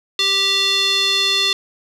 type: tone with band-pass filter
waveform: square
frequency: 391.5 Hz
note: G4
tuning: 2 cents flat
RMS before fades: -17 dBFS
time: 0.19-1.53 s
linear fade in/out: 2 ms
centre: 3800 Hz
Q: 4.9
effects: none